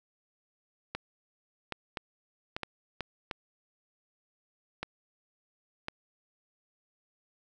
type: clicks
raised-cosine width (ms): 0.3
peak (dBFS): -18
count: 9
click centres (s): 0.95 / 1.723 / 1.972 / 2.565 / 2.633 / 3.007 / 3.312 / 4.83 / 5.884
effects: none